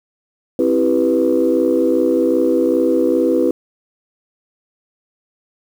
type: chord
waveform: sine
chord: C major seventh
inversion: none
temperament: equal with one note detuned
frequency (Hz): 264.4 / 329.6 / 392 / 493.9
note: C4 / E4 / G4 / B4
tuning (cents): +18 / 0 / 0 / 0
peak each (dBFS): -18 / -16 / -19 / -16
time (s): 0.59-3.51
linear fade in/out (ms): 2
effects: tanh soft clip ceiling -4 dBFS + 7-bit